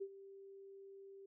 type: tone with ADSR envelope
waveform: sine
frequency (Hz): 392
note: G4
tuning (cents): 0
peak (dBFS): -39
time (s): 0-1.26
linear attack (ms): 19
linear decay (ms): 61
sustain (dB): -14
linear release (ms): 6
effects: none